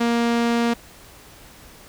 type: tone with low-pass filter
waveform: sawtooth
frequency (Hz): 234.8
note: A#3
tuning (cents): +13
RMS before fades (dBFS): -20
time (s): 0-0.74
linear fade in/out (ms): 10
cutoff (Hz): 6300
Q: 0.58
effects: pink hiss -46 dBFS RMS until 1.88 s